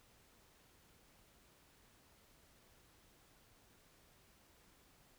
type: silence
effects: pink hiss -68 dBFS RMS until 5.18 s